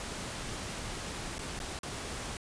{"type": "noise with dropouts", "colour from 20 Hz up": "pink", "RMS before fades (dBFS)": -39, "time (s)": [0, 2.37], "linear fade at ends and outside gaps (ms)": 1, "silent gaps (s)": [[1.383, 1.391], [1.591, 1.601], [1.79, 1.832]], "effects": ["resampled to 22050 Hz"]}